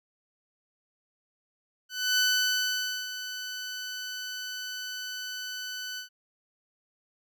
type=tone with ADSR envelope; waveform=15% pulse; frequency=1500 Hz; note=F#6; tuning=23 cents sharp; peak=-15 dBFS; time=1.89-6.09 s; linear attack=290 ms; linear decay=890 ms; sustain=-13 dB; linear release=110 ms; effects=none